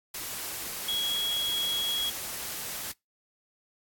sine tone in noise, 3322 Hz, G#7, in tune, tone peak -27 dBFS, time 0.88-2.1 s, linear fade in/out 5 ms, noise white, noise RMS -36 dBFS, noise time 0.14-2.92 s, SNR +6 dB, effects noise-tail reverb RT60 0.2 s tail -25 dB re dry + AAC 64 kbps

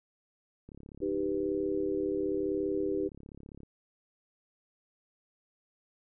click train, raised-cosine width 3 ms, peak -35 dBFS, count 104, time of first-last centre 0.69-3.633 s, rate 35 Hz
sine chord, Eb augmented, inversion none, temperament equal, 311.1 / 392 / 493.9 Hz, Eb4 / G4 / B4, 0 / 0 / 0 cents, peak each -33 / -31 / -37 dBFS, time 1.01-3.09 s, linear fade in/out 20 ms
effects none

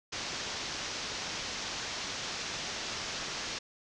white low-pass noise, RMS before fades -38 dBFS, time 0.12-3.59 s, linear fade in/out 10 ms, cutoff 6400 Hz, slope 48 dB/octave, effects none

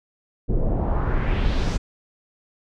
brown noise with low-pass filter sweep, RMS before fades -21 dBFS, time 0.48-1.78 s, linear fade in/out 20 ms, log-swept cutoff 370 to 6900 Hz, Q 1.9, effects none

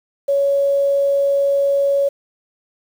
sine tone with quantisation, 559 Hz, C#5, 14 cents sharp, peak -13 dBFS, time 0.28-2.09 s, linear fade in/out 10 ms, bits 7, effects none

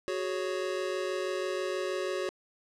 square chord, F# suspended second, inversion none, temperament just, 370 / 416.2 / 555 Hz, F#4 / G#4 / C#5, 0 / +4 / +2 cents, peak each -34 / -38 / -36 dBFS, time 0.08-2.29 s, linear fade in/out 0 ms, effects low-pass 7000 Hz 12 dB/octave

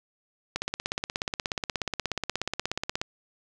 click train, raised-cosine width 0.2 ms, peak -11 dBFS, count 42, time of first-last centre 0.56-3.015 s, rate 16.7 Hz, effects none

